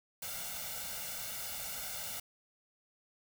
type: noise with comb filter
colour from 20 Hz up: white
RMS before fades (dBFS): -41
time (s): 0.22-2.2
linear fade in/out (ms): 5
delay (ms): 1.4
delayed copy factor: +0.9
effects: none